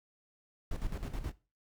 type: noise with tremolo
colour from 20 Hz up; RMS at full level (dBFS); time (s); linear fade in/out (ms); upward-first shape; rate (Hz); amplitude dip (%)
brown; -35; 0.71-1.32; 5; square; 9.4; 65
effects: noise-tail reverb RT60 0.3 s tail -18 dB re dry